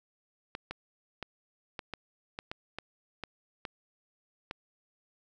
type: clicks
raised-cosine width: 0.3 ms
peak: -21 dBFS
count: 11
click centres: 0.551 / 0.71 / 1.227 / 1.792 / 1.937 / 2.389 / 2.515 / 2.786 / 3.237 / 3.652 / 4.511 s
effects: none